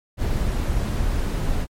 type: noise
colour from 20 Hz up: brown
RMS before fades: -22 dBFS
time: 0.17-1.67 s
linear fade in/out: 50 ms
effects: MP3 64 kbps